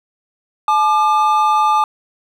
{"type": "tone pair together", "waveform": "triangle", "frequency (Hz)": [858, 1199.1], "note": ["A5", "D6"], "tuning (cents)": [-44, 36], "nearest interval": "tritone", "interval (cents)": 580, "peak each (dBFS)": -12, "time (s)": [0.68, 1.84], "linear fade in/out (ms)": 2, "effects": []}